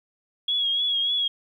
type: tone with vibrato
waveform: sine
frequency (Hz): 3322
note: G#7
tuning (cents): 0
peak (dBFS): -21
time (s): 0.48-1.28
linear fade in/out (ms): 5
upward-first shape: triangle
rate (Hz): 3.4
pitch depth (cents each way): 53
effects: 10-bit